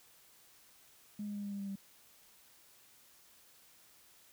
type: tone with pitch steps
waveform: sine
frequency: 207.7 / 205.8 / 203.9 / 202 / 200.2 / 198.32 / 196.5 Hz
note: G#3 / G#3 / G#3 / G#3 / G3 / G3 / G3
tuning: 0 / -16 / -32 / -48 / +37 / +20 / +4 cents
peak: -37 dBFS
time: 1.19-1.757 s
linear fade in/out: 5 ms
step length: 81 ms
effects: tanh soft clip ceiling -33 dBFS + white hiss -63 dBFS RMS until 4.32 s